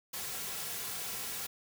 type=noise with comb filter; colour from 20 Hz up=white; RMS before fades=-39 dBFS; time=0.13-1.47 s; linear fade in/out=10 ms; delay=3.3 ms; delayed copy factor=-0.5; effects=none